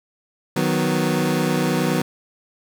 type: chord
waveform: 25% pulse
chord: B major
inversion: first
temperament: equal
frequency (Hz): 155.56 / 185 / 246.9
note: D#3 / F#3 / B3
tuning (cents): 0 / 0 / 0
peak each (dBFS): -19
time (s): 0.56-2.02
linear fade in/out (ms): 5
effects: none